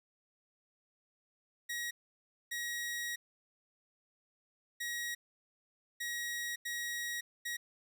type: tone bursts at uneven times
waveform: sawtooth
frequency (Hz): 1900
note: A#6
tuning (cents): +33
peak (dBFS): -33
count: 6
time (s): 1.69-1.91 / 2.51-3.16 / 4.8-5.15 / 6-6.56 / 6.65-7.21 / 7.45-7.57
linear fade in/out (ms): 10
effects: none